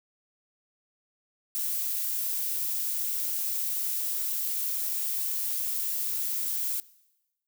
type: noise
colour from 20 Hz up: violet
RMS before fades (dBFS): -30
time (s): 1.55-6.8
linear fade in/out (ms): 0
effects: noise-tail reverb RT60 1.0 s tail -21 dB re dry